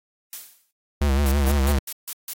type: noise with exponential decay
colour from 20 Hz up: blue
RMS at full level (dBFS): -31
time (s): 0.33-0.71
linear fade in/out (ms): 0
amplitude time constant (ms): 81
type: tone with vibrato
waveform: square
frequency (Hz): 69.6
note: C#2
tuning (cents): +8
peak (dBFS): -18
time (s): 1.01-1.79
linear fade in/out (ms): 5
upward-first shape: sine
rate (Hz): 6.1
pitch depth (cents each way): 84
type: noise bursts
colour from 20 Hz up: blue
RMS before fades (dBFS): -30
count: 6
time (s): 1.26-2.334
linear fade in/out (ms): 2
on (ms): 54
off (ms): 150
effects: AAC 48 kbps